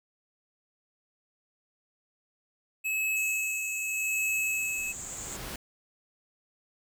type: tone with tremolo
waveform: square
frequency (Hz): 2584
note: E7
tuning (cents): -35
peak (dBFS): -27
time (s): 2.84-4.93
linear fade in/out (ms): 20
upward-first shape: sine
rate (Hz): 0.85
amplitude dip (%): 45
type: band-pass noise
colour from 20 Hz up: white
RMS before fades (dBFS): -41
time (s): 3.16-5.37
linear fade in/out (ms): 10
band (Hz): 6700 to 7900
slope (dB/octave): 96
type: noise with exponential growth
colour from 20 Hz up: pink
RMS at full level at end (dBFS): -37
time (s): 3.44-5.56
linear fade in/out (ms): 2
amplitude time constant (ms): 460
effects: none